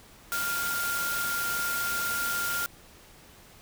sine tone in noise, 1400 Hz, F6, 4 cents sharp, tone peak -29 dBFS, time 0.32-2.66 s, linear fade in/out 0 ms, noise white, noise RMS -33 dBFS, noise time 0.32-2.66 s, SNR +1 dB, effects pink hiss -53 dBFS RMS until 3.61 s

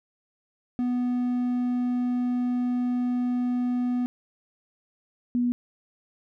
triangle / sine tone pair in turn, 246.7 / 243.4 Hz, B3 / B3, -2 / -25 cents, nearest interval unison, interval 23 cents, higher first, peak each -21 dBFS, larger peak neither, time 0.79-4.06 / 5.35-5.52 s, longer first, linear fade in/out 0 ms, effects none

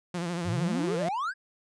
sawtooth tone with vibrato, 173 Hz, F3, 16 cents flat, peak -26 dBFS, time 0.14-1.09 s, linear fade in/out 5 ms, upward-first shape sine, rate 13 Hz, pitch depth 68 cents each way
triangle exponential sweep, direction up, 86.7 to 1679 Hz, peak -26 dBFS, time 0.44-1.34 s, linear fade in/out 50 ms
effects resampled to 22050 Hz

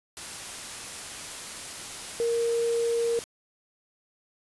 sine tone in noise, 466.2 Hz, A#4, in tune, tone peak -23 dBFS, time 2.2-3.19 s, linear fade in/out 0 ms, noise white, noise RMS -38 dBFS, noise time 0.17-3.24 s, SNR +12 dB, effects resampled to 24000 Hz

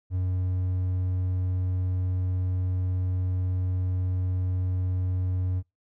triangle tone, 91.8 Hz, F#2, 13 cents flat, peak -22 dBFS, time 0.1-5.63 s, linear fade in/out 50 ms, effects noise-tail reverb RT60 0.2 s tail -24 dB re dry

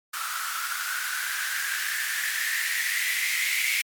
violet noise with band-pass filter sweep, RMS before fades -28 dBFS, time 0.13-3.82 s, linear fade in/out 10 ms, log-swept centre 1300 to 2200 Hz, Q 8.3, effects MP3 96 kbps

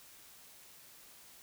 silence, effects white hiss -57 dBFS RMS until 1.42 s

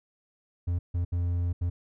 triangle tone bursts at uneven times, 87.31 Hz, F2, in tune, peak -23 dBFS, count 4, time 0.67-0.79 / 0.94-1.05 / 1.12-1.53 / 1.61-1.7 s, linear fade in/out 10 ms, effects none

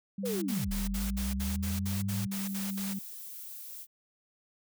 sine tone with vibrato, 196 Hz, G3, in tune, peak -33 dBFS, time 0.18-2.99 s, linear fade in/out 5 ms, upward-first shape triangle, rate 8.9 Hz, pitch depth 9 cents each way
sine linear two-way sweep, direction down then up, 524 to 37.59 to 110.3 Hz, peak -32 dBFS, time 0.23-2.27 s, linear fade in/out 10 ms, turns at 0.71 s
white noise bursts, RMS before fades -40 dBFS, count 12, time 0.25-2.939 s, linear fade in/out 10 ms, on 170 ms, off 59 ms
violet noise, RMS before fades -44 dBFS, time 2.31-3.87 s, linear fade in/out 50 ms
effects none

